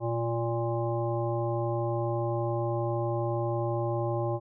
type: harmonic tone with a mistuned harmonic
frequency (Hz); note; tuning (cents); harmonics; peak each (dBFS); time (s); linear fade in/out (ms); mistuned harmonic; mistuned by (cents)
116.54; A#2; 0; 1 / 3 / 5 / 7 / 9; -30 / -32 / -33 / -36 / -40; 0-4.4; 50; 1; +36
effects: none